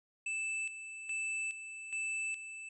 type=tone with tremolo; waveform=square; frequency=2637 Hz; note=E7; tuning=in tune; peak=-35 dBFS; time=0.26-2.69 s; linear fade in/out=5 ms; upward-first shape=square; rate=1.2 Hz; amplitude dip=65%; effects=resampled to 22050 Hz